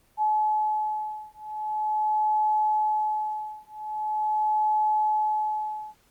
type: beating tone pair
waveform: sine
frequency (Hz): 855 / 855.43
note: A5 / A5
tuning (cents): -50 / -49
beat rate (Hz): 0.43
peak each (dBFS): -26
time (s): 0.17-5.95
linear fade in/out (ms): 50
effects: pink hiss -63 dBFS RMS until 6.1 s + Opus 32 kbps